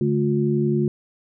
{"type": "tone cluster", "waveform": "sine", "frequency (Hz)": [143.6, 215.2, 356.7], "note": ["D3", "A3", "F4"], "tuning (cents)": [-39, -38, 37], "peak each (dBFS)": -22, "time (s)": [0.01, 0.88], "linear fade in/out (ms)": 2, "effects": []}